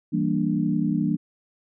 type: chord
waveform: sine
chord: E half-diminished seventh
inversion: none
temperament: equal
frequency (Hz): 164.81 / 196 / 233.1 / 293.7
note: E3 / G3 / Bb3 / D4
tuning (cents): 0 / 0 / 0 / 0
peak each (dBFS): -26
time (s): 0.12-1.17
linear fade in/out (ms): 20
effects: none